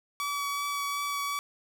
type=tone with vibrato; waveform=sawtooth; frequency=1141 Hz; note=C#6; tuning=50 cents sharp; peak=-26 dBFS; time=0.2-1.39 s; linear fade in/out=0 ms; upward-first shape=triangle; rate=2.7 Hz; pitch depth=12 cents each way; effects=none